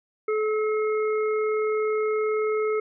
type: harmonic tone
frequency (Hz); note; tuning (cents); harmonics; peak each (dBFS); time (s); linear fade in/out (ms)
430.6; A4; -37; 1 / 3 / 5; -22 / -32 / -36; 0.28-2.8; 5
effects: none